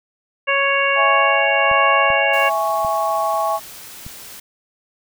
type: harmonic tone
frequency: 555 Hz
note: C#5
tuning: 2 cents sharp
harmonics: 1 / 2 / 3 / 4 / 5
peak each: -21 / -21 / -21 / -21 / -21 dBFS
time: 0.47-2.5 s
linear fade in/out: 20 ms
type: chord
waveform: sine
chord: C# minor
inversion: first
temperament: equal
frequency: 659.3 / 830.6 / 1108.7 Hz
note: E5 / G#5 / C#6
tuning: 0 / 0 / 0 cents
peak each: -21 dBFS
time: 0.95-3.6 s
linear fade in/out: 50 ms
type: clicks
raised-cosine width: 5 ms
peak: -22 dBFS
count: 4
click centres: 1.714 / 2.103 / 2.848 / 4.065 s
type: noise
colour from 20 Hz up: white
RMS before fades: -37 dBFS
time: 2.33-4.4 s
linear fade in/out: 5 ms
effects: none